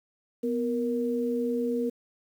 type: tone pair together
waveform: sine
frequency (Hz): 246.9 / 469.2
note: B3 / A#4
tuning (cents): 0 / +11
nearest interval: major seventh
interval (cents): 1111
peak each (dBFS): -28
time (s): 0.43-1.9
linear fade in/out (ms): 10
effects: 9-bit